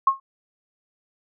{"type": "tone with exponential decay", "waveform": "sine", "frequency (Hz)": 1080, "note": "C#6", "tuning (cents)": -45, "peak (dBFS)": -10, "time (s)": [0.07, 0.2], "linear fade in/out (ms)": 5, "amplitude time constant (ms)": 27, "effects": []}